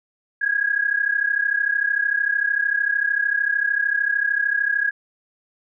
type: tone pair together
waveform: sine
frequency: 1631 / 1664.3 Hz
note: G#6 / G#6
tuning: -32 / +3 cents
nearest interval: unison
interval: 35 cents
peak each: -21 dBFS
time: 0.41-4.91 s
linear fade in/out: 10 ms
effects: none